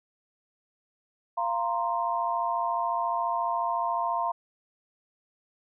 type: chord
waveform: sine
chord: F suspended fourth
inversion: none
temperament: equal with one note detuned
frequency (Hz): 691.2 / 932.3 / 1046.5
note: F5 / Bb5 / C6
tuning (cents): -18 / 0 / 0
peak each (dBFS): -30 / -29 / -30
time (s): 1.37-4.32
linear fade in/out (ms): 10
effects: none